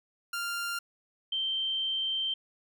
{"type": "tone pair in turn", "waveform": ["sawtooth", "sine"], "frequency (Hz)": [1394, 3129], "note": ["F6", "G7"], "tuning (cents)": [-4, -4], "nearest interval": "octave + major second", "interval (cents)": 1400, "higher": "second", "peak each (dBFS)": -28, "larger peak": "neither", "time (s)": [[0.33, 0.79], [1.32, 2.34]], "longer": "second", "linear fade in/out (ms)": 5, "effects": []}